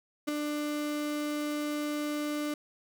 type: tone with ADSR envelope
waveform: 35% pulse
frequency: 296.8 Hz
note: D4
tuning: 18 cents sharp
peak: -24 dBFS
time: 0.27-2.54 s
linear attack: 17 ms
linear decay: 4 ms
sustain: -5 dB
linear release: 3 ms
effects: none